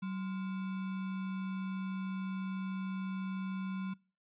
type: tone with sample-and-hold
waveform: sine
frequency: 189.4 Hz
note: F#3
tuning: 41 cents sharp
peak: -35 dBFS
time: 0.02-3.94 s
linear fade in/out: 10 ms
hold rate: 1225 Hz
effects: noise-tail reverb RT60 0.4 s tail -25 dB re dry + resampled to 8000 Hz